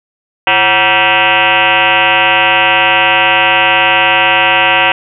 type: tone with frequency modulation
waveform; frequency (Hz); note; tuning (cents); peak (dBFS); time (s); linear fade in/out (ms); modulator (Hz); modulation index
sine; 1760; A6; 0; -6; 0.47-4.92; 2; 203; 5.8
effects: none